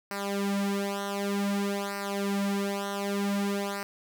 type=tone with flanger; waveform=sawtooth; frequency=200 Hz; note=G3; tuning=35 cents sharp; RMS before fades=-30 dBFS; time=0.11-3.83 s; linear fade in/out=0 ms; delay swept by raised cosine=0.29 to 4.59 ms; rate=0.54 Hz; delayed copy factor=-0.85; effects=none